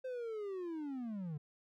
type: linear sweep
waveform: triangle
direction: down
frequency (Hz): 523.3 to 141.8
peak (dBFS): -37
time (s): 0.04-1.38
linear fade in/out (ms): 10
effects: none